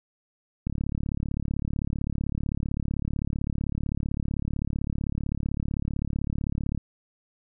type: click train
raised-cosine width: 5 ms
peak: -16 dBFS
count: 219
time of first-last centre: 0.67-6.776 s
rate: 35.7 Hz
effects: none